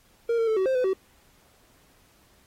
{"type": "tone with pitch steps", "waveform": "triangle", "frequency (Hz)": [465.8, 455.4, 439.3, 378.8, 525, 505, 380.8], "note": ["A#4", "A#4", "A4", "F#4", "C5", "B4", "F#4"], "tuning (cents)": [-1, -40, -3, 41, 6, 39, 50], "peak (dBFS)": -19, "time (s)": [0.29, 0.934], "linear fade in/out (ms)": 5, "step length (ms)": 92, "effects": ["pink hiss -61 dBFS RMS until 2.46 s", "AAC 48 kbps"]}